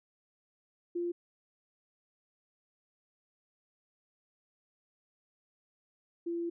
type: tone pair in turn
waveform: sine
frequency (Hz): 347.3 / 340.3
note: F4 / F4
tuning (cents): -10 / -45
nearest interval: unison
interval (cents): 35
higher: first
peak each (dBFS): -31 / -32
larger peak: first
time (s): 0.95-1.12 / 6.26-6.5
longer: second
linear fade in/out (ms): 10
effects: none